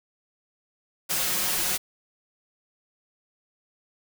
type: noise with comb filter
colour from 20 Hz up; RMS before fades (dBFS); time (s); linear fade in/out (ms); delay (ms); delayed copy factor
white; -26; 1.09-1.78; 20; 5.5; +0.7
effects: none